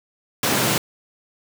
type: high-pass noise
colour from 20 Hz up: pink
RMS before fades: -20 dBFS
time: 0.43-0.78 s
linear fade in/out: 2 ms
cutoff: 110 Hz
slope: 48 dB/octave
effects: none